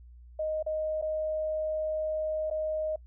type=tone with dropouts; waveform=sine; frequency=622.3 Hz; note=D#5; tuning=in tune; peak=-28 dBFS; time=0.39-2.96 s; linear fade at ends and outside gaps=5 ms; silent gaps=0.627-0.663 / 1.015-1.023 / 2.501-2.51 s; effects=noise-tail reverb RT60 0.1 s tail -26 dB re dry + added 60 Hz sine -48 dBFS peak until 3.06 s